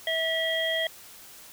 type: harmonic tone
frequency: 649 Hz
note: E5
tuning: 27 cents flat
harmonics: 1 / 3 / 5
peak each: -29 / -29 / -29 dBFS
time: 0.07-0.87 s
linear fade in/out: 2 ms
effects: white hiss -48 dBFS RMS until 1.52 s